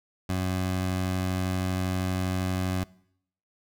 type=tone; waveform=20% pulse; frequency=92.6 Hz; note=F#2; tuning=2 cents sharp; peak=-21 dBFS; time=0.29-2.84 s; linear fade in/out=5 ms; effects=noise-tail reverb RT60 0.7 s tail -22 dB re dry